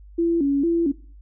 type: tone with vibrato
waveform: sine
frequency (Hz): 307.3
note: D#4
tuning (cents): -21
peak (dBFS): -17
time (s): 0.18-0.92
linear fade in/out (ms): 10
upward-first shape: square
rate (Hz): 2.2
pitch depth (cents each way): 160
effects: noise-tail reverb RT60 0.4 s tail -19 dB re dry + added 50 Hz sine -42 dBFS peak until 1.21 s